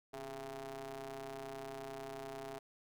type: ring-modulated tone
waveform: sawtooth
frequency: 131.6 Hz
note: C3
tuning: 10 cents sharp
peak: -37 dBFS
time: 0.13-2.59 s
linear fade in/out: 10 ms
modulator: 542 Hz
effects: none